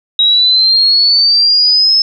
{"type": "exponential sweep", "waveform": "sine", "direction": "up", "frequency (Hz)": [3813, 5240], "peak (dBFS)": -6, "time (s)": [0.19, 2.02], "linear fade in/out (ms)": 2, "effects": []}